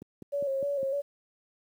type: click train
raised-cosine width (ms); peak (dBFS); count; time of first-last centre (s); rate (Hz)
3; -28; 5; 0.02-0.83; 4.94
type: tone with vibrato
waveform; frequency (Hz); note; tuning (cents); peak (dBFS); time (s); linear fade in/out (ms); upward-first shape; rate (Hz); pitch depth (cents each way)
sine; 554.4; C#5; 0; -27; 0.32-1.02; 20; square; 3.3; 43
effects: high-pass 150 Hz 12 dB/octave + 10-bit